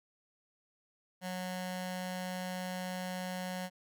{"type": "tone with notch filter", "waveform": "15% pulse", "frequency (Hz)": 183.4, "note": "F#3", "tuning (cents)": -15, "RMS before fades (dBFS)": -39, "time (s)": [1.21, 3.7], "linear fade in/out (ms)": 50, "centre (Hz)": 370, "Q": 1.6, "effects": []}